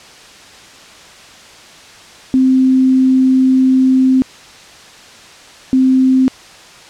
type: tone bursts at uneven times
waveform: sine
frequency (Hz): 260.6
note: C4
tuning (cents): -7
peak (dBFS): -7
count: 2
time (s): 2.34-4.22 / 5.73-6.28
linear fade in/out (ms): 0
effects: white hiss -38 dBFS RMS until 6.89 s + low-pass 6000 Hz 12 dB/octave